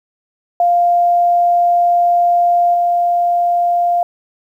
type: tone with level steps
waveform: sine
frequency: 698.5 Hz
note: F5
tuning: in tune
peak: -9 / -11 dBFS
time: 0.6-4.03 s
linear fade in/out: 2 ms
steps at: 2.74 s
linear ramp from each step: 2 ms
effects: 8-bit